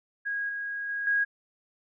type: tone with level steps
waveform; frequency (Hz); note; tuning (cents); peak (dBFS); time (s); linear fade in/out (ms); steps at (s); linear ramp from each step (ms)
sine; 1643; G#6; -19; -28 / -31 / -29 / -22; 0.25-1.25; 20; 0.49 / 0.89 / 1.07; 2
effects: none